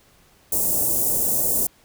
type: band-stop noise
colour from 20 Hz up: white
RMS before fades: -21 dBFS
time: 0.52-1.67 s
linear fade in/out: 5 ms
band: 670 to 7600 Hz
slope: 24 dB/octave
effects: pink hiss -56 dBFS RMS until 1.84 s